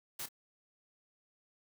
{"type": "noise with echo", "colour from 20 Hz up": "white", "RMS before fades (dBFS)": -41, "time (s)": [0.19, 0.26], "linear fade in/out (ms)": 5, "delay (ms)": 28, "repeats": 1, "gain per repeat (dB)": -13, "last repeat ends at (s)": 0.288, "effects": []}